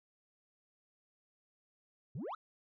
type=exponential sweep; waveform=sine; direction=up; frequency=110 to 1396.9 Hz; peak=-36 dBFS; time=2.15-2.35 s; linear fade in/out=5 ms; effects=tanh soft clip ceiling -38 dBFS